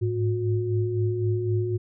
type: tone cluster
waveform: sine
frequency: 104 / 107.9 / 360.9 Hz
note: G#2 / A2 / F#4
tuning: +3 / -33 / -43 cents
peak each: -31 / -24 / -27 dBFS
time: 0.01-1.78 s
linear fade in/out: 20 ms
effects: none